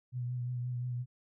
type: tone with vibrato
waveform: sine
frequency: 123.47 Hz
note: B2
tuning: in tune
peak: -33 dBFS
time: 0.12-1.06 s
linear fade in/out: 50 ms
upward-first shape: triangle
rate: 5.7 Hz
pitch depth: 34 cents each way
effects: none